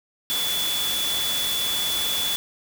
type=tone in noise; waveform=sine; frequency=3441 Hz; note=A7; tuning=39 cents flat; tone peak=-24 dBFS; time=0.3-2.36 s; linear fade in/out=0 ms; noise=white; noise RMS=-28 dBFS; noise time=0.3-2.36 s; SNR=+1 dB; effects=none